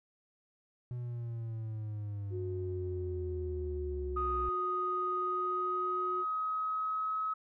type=linear sweep; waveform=triangle; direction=down; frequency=123.47 to 62 Hz; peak=-34 dBFS; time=0.91-4.49 s; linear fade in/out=0 ms
type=tone; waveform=sine; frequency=365.1 Hz; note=F#4; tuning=23 cents flat; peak=-37 dBFS; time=2.3-6.25 s; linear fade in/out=50 ms
type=tone with pitch glide; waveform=sine; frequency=1244.5 to 1280.2 Hz; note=D#6 to D#6; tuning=0 to +49 cents; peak=-31 dBFS; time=4.16-7.34 s; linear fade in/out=10 ms; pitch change=+49 cents; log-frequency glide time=5.17-7.17 s
effects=tanh soft clip ceiling -20 dBFS